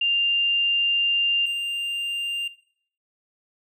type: tone pair in turn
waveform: sine / triangle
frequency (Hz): 2794 / 2794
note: F7 / F7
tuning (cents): 0 / 0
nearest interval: unison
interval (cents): 0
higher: neither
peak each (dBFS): -19 / -24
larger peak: first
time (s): 0.01-1.46 / 1.46-2.48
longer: first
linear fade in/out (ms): 5
effects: noise-tail reverb RT60 0.6 s tail -17 dB re dry